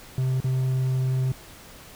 triangle tone with dropouts, 130 Hz, C3, 11 cents flat, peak -19 dBFS, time 0.18-1.32 s, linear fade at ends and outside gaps 2 ms, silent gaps 0.403-0.443 s, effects pink hiss -46 dBFS RMS until 1.95 s

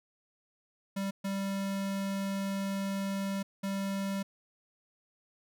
square tone bursts at uneven times, 196 Hz, G3, in tune, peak -32 dBFS, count 3, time 0.96-1.11 / 1.24-3.43 / 3.63-4.23 s, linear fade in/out 10 ms, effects none

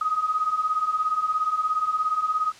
sine beating tone pair, 1244.5 / 1261.5 Hz, D#6 / D#6, 0 / +23 cents, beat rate 17 Hz, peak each -27 / -23 dBFS, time 0.01-2.52 s, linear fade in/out 5 ms, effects white hiss -47 dBFS RMS until 2.59 s + low-pass 6000 Hz 12 dB/octave

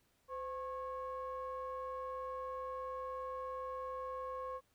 triangle ring-modulated tone, 286.5 Hz, D4, 43 cents flat, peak -35 dBFS, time 0.28-4.61 s, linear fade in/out 50 ms, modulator 801 Hz, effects pink hiss -75 dBFS RMS until 4.74 s

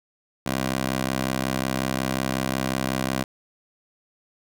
15% pulse tone with high-pass filter, 65.5 Hz, C2, 2 cents sharp, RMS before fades -26 dBFS, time 0.46-3.24 s, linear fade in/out 5 ms, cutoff 190 Hz, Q 0.57, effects none

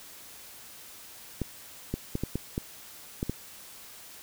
clicks, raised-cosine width 3 ms, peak -16 dBFS, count 8, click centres 1.417 / 1.94 / 2.154 / 2.236 / 2.356 / 2.579 / 3.229 / 3.296 s, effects white hiss -48 dBFS RMS until 4.22 s

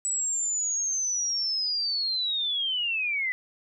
sine linear sweep, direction down, 7902 to 1978 Hz, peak -25 dBFS, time 0.05-3.32 s, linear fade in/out 0 ms, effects none

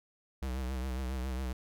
square tone with vibrato, 64.5 Hz, C2, 24 cents flat, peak -34 dBFS, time 0.42-1.53 s, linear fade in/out 5 ms, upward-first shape triangle, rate 7.3 Hz, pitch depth 81 cents each way, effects none

